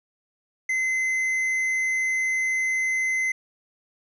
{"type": "tone with tanh clipping", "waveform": "sine", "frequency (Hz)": 2054, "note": "C7", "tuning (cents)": -33, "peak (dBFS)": -23, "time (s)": [0.69, 3.32], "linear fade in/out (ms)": 5, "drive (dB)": 7, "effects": []}